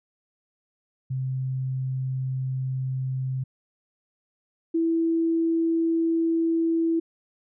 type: tone pair in turn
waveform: sine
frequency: 130.81 / 329.6 Hz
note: C3 / E4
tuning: 0 / 0 cents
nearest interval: octave + major third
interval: 1600 cents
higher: second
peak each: -25 / -20 dBFS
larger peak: second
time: 1.1-3.44 / 4.74-7 s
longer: first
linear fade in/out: 10 ms
effects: none